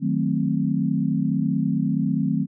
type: chord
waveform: sine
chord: D# diminished seventh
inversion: none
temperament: equal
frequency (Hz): 155.56 / 185 / 220 / 261.6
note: D#3 / F#3 / A3 / C4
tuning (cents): 0 / 0 / 0 / 0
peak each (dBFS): -25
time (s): 0-2.47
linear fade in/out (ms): 50
effects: none